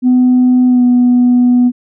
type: tone with pitch glide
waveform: sine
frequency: 251.2 to 246.2 Hz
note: B3 to B3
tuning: +30 to -5 cents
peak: -4 dBFS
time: 0.02-1.72 s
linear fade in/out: 50 ms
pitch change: -35 cents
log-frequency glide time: 0.67-0.83 s
effects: tanh soft clip ceiling -3 dBFS